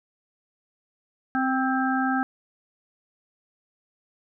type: harmonic tone with a mistuned harmonic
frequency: 261.6 Hz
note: C4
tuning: in tune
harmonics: 1 / 3 / 5 / 6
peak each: -24 / -27 / -30 / -29 dBFS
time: 1.35-2.23 s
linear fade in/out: 0 ms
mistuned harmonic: 6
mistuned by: +22 cents
effects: none